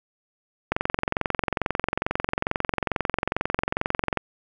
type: click train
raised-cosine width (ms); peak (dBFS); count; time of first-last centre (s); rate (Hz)
0.5; -7; 78; 0.72-4.173; 22.3
effects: none